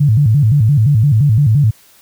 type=tone with vibrato; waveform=sine; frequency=126 Hz; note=B2; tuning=35 cents sharp; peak=-7 dBFS; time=0-1.71 s; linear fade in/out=10 ms; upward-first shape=square; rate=5.8 Hz; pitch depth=250 cents each way; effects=white hiss -47 dBFS RMS until 2.01 s